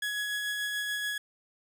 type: tone with tremolo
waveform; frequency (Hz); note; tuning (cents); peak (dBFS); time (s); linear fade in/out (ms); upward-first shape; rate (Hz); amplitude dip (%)
30% pulse; 1677; G#6; +16; -27; 0.02-1.18; 5; sine; 6.9; 25
effects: none